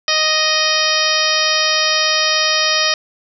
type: harmonic tone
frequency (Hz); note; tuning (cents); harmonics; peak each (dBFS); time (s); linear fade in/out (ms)
622.3; D#5; 0; 1 / 2 / 3 / 4 / 5 / 6 / 7 / 8 / 9; -23 / -22 / -21 / -22 / -22 / -23 / -24 / -20 / -21; 0.08-2.94; 2
effects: none